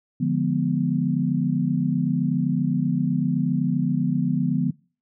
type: chord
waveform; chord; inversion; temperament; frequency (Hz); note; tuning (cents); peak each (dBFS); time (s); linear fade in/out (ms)
sine; D diminished seventh; none; equal; 146.83 / 174.61 / 207.7 / 246.9; D3 / F3 / Ab3 / Cb4; 0 / 0 / 0 / 0; -25 / -24 / -29 / -24; 0.2-4.71; 10
effects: noise-tail reverb RT60 0.4 s tail -25 dB re dry